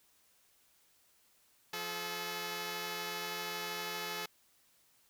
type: tone pair together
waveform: 5% pulse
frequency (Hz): 174.6 / 430.2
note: F3 / A4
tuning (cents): 0 / -39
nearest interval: octave + major third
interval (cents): 1561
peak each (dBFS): -33 / -27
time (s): 1.73-4.26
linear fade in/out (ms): 5
effects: white hiss -69 dBFS RMS until 5.09 s